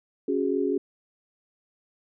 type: chord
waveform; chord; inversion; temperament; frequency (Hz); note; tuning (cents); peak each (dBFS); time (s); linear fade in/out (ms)
sine; C# suspended fourth; none; equal; 277.2 / 370 / 415.3; C#4 / F#4 / G#4; 0 / 0 / 0; -27; 0.28-0.78; 5
effects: none